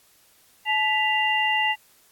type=tone cluster; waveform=sine; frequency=862 / 1980 / 2788 Hz; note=A5 / B6 / F7; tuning=-36 / +4 / -4 cents; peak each=-24 dBFS; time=0.65-1.76 s; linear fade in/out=50 ms; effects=white hiss -58 dBFS RMS until 2.11 s + AAC 64 kbps